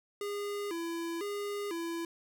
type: tone with vibrato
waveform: square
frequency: 370 Hz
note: F#4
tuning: in tune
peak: -35 dBFS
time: 0.21-2.05 s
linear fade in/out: 2 ms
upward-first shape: square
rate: 1 Hz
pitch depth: 170 cents each way
effects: none